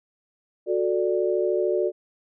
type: chord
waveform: sine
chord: D major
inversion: first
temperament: just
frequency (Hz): 367.1 / 440.5 / 587.3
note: F#4 / A4 / D5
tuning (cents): -14 / +2 / 0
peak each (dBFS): -23 / -26 / -26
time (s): 0.66-1.92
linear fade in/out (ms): 50
effects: none